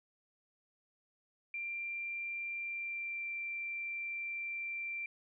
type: tone with pitch glide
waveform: sine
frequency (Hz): 2371 to 2356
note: D7 to D7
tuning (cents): +16 to +5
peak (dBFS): -37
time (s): 1.54-5.06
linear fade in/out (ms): 2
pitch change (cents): -11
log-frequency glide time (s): 2.57-3.28
effects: none